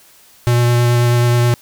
square tone with vibrato, 120.4 Hz, B2, 44 cents flat, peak -11 dBFS, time 0.47-1.54 s, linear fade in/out 0 ms, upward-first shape triangle, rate 9.3 Hz, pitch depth 14 cents each way, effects white hiss -47 dBFS RMS until 1.61 s

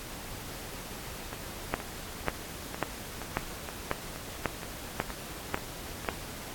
two click trains, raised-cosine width 0.5 ms, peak -11 / -22 dBFS, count 9 / 11, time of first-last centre 1.74-6.088 / 1.33-6.047 s, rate 1.84 / 2.12 Hz, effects pink hiss -42 dBFS RMS until 6.54 s + AAC 64 kbps

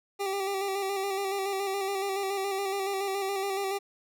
25% pulse tone with vibrato, 392 Hz, G4, in tune, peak -25 dBFS, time 0.19-3.79 s, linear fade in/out 20 ms, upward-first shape square, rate 7.1 Hz, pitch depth 32 cents each way, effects none

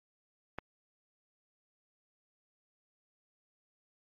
click, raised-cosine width 0.5 ms, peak -22 dBFS, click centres 0.586 s, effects MP3 48 kbps

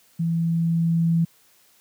sine tone with level ramp, 166.4 Hz, E3, 17 cents sharp, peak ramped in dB -20 to -16 dBFS, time 0.19-1.25 s, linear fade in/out 10 ms, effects white hiss -58 dBFS RMS until 1.8 s + high-pass 80 Hz 12 dB/octave

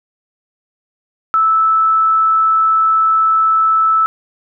sine tone, 1312 Hz, E6, 9 cents flat, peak -9 dBFS, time 1.34-4.06 s, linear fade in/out 0 ms, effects none

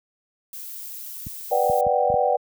violet noise, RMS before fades -36 dBFS, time 0.53-1.81 s, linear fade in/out 2 ms
clicks, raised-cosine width 5 ms, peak -20 dBFS, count 5, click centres 1.268 / 1.698 / 1.867 / 2.101 / 2.141 s
sine chord, G major seventh, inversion first, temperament equal, 493.9 / 587.3 / 740 / 784 Hz, B4 / D5 / F#5 / G5, 0 / 0 / 0 / 0 cents, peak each -23 dBFS, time 1.51-2.37 s, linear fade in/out 10 ms
effects high-pass 60 Hz 12 dB/octave

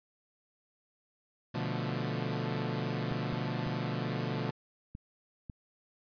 sawtooth chord, B half-diminished seventh, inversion none, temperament equal, 123.47 / 146.83 / 174.61 / 220 Hz, B2 / D3 / F3 / A3, 0 / 0 / 0 / 0 cents, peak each -32 / -33 / -35 / -36 dBFS, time 1.54-4.51 s, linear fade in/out 10 ms
clicks, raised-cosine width 5 ms, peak -30 dBFS, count 5, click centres 3.115 / 3.328 / 3.667 / 4.951 / 5.498 s
effects resampled to 11025 Hz

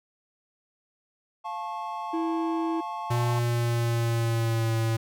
triangle chord, F augmented, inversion none, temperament just, 698.5 / 873.1 / 1091.3 Hz, F5 / A5 / C#6, 0 / -14 / -27 cents, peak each -36 / -32 / -34 dBFS, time 1.44-3.4 s, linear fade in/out 20 ms
triangle tone, 328.9 Hz, E4, 4 cents flat, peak -24 dBFS, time 2.13-2.81 s, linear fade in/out 10 ms
square tone with pitch glide, 119.9 to 113.17 Hz, A#2 to A2, +49 to +49 cents, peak -24 dBFS, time 3.1-4.97 s, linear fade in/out 10 ms, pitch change -100 cents, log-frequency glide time 3.34-4.73 s
effects none

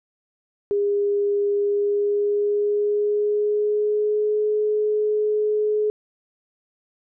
sine tone with pitch glide, 406.6 to 423.9 Hz, G#4 to G#4, -37 to +35 cents, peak -18 dBFS, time 0.71-5.9 s, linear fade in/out 0 ms, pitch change +72 cents, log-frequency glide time 1.52-4.45 s, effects none

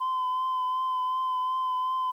sine tone with vibrato, 1024 Hz, C6, 38 cents flat, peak -23 dBFS, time 0-2.12 s, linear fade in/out 20 ms, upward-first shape triangle, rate 2.7 Hz, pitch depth 24 cents each way, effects tanh soft clip ceiling -24 dBFS + 10-bit

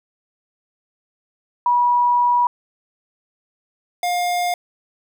sine / square tone pair in turn, 970 / 708.9 Hz, B5 / F5, -31 / +26 cents, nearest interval perfect fourth, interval 543 cents, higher first, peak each -13 / -19 dBFS, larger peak first, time 1.66-2.47 / 4.03-4.54 s, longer first, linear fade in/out 2 ms, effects none

